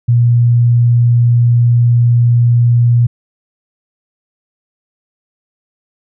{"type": "tone", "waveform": "sine", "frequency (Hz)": 119.5, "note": "A#2", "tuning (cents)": 43, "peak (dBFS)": -6, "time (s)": [0.08, 3.07], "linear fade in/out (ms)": 10, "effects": []}